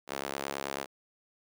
sawtooth tone with high-pass filter, 69.2 Hz, C#2, 2 cents flat, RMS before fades -37 dBFS, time 0.07-0.87 s, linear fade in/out 50 ms, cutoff 470 Hz, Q 0.81, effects none

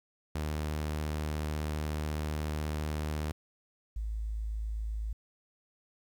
sawtooth / sine tone pair in turn, 76.2 / 53.88 Hz, D#2 / A1, -36 / -36 cents, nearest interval tritone, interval 600 cents, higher first, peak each -28 / -32 dBFS, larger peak first, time 0.35-3.32 / 3.96-5.13 s, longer first, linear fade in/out 5 ms, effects 11-bit

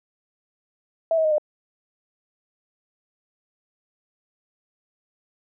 sine tone with pitch steps, 656 / 638.1 / 620.6 / 603.6 Hz, E5 / D#5 / D#5 / D5, -9 / +44 / -5 / +47 cents, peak -17 dBFS, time 1.11-1.382 s, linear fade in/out 2 ms, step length 68 ms, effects none

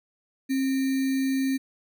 sine tone with sample-and-hold, 267.1 Hz, C4, 36 cents sharp, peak -22 dBFS, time 0.49-1.58 s, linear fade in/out 20 ms, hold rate 2100 Hz, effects none

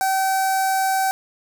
sawtooth tone with notch filter, 768 Hz, G5, 36 cents flat, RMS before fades -20 dBFS, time 0.01-1.11 s, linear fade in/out 0 ms, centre 3000 Hz, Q 0.64, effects none

